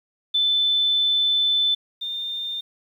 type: tone pair in turn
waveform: sine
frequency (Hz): 3520 / 3613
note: A7 / A7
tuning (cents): 0 / +45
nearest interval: unison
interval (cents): 45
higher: second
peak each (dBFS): -17 / -26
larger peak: first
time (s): 0.34-1.75 / 2.01-2.61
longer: first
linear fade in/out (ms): 10
effects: 9-bit